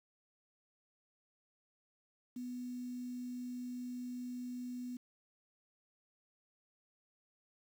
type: tone with quantisation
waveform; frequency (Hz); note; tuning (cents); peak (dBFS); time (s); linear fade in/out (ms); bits
sine; 247.5; B3; +4; -40; 2.36-4.97; 5; 10
effects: none